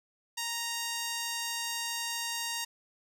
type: tone with notch filter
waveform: 5% pulse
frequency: 932.3 Hz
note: A#5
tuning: in tune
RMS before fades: -35 dBFS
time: 0.37-2.65 s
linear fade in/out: 10 ms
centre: 11000 Hz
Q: 2
effects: none